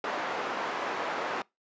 white band-pass noise, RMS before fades -33 dBFS, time 0.04-1.42 s, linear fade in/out 2 ms, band 380 to 1200 Hz, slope 12 dB/octave, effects noise-tail reverb RT60 0.2 s tail -24 dB re dry + resampled to 16000 Hz

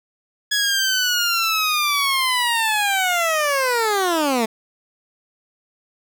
15% pulse linear sweep, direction down, 1685 to 215 Hz, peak -11 dBFS, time 0.51-4.46 s, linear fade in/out 10 ms, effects none

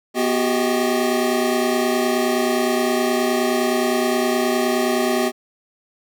square tone cluster, 245.3 / 370.4 / 400 / 630 / 792 Hz, B3 / F#4 / G4 / D#5 / G5, -12 / +2 / +35 / +21 / +18 cents, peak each -23 / -23 / -26 / -25 / -29 dBFS, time 0.14-5.32 s, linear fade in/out 50 ms, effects none

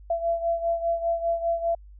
sine beating tone pair, 673 / 678 Hz, E5 / E5, +36 / +49 cents, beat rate 5 Hz, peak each -24 / -29 dBFS, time 0.1-1.75 s, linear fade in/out 5 ms, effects added 50 Hz sine -44 dBFS peak until 1.99 s

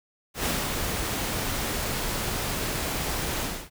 pink noise with ADSR envelope, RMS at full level -26 dBFS, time 0.34-3.7 s, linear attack 110 ms, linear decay 230 ms, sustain -3 dB, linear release 280 ms, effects none

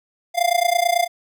square tone with amplitude modulation, 698.5 Hz, F5, in tune, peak -13 dBFS, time 0.34-1.08 s, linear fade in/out 50 ms, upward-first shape sine, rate 29.1 Hz, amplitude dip 90%, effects none

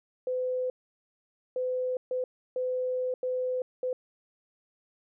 sine tone bursts at uneven times, 507 Hz, B4, 45 cents sharp, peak -27 dBFS, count 6, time 0.27-0.7 / 1.56-1.97 / 2.11-2.24 / 2.56-3.14 / 3.23-3.62 / 3.83-3.93 s, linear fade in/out 2 ms, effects none

